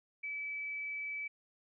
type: tone with frequency modulation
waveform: sine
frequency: 2300 Hz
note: D7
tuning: 37 cents flat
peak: -37 dBFS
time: 0.23-1.28 s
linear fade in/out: 10 ms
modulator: 25.1 Hz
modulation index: 0.31
effects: none